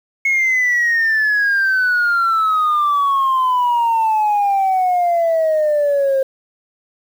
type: exponential sweep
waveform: sine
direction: down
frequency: 2184 to 530 Hz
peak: -11 dBFS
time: 0.25-6.23 s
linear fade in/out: 5 ms
effects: tanh soft clip ceiling -10 dBFS + 7-bit